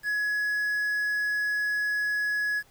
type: tone with quantisation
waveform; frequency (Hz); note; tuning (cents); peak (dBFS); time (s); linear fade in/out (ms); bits
triangle; 1684; G#6; +24; -23; 0.03-2.63; 50; 8
effects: pink hiss -60 dBFS RMS until 2.7 s